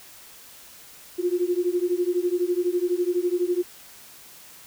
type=beating tone pair; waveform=sine; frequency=349.2 / 361.2 Hz; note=F4 / F#4; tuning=0 / -42 cents; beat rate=12 Hz; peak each=-24 dBFS; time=1.18-3.63 s; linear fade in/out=20 ms; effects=white hiss -47 dBFS RMS until 4.66 s